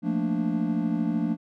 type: chord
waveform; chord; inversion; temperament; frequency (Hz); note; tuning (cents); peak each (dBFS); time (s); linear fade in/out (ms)
triangle; Bb major seventh; second; equal; 174.61 / 220 / 233.1 / 293.7; F3 / A3 / Bb3 / D4; 0 / 0 / 0 / 0; -27; 0.02-1.37; 50
effects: none